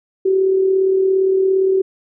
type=tone with amplitude modulation; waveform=sine; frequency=381.9 Hz; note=G4; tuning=45 cents flat; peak=-10 dBFS; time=0.25-1.82 s; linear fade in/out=10 ms; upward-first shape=sine; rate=37.4 Hz; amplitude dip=40%; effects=none